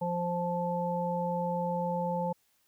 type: harmonic tone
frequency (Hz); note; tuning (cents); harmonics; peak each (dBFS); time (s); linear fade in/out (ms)
174.8; F3; +2; 1 / 3 / 5; -33 / -33 / -33; 0.01-2.33; 10
effects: white hiss -71 dBFS RMS until 2.67 s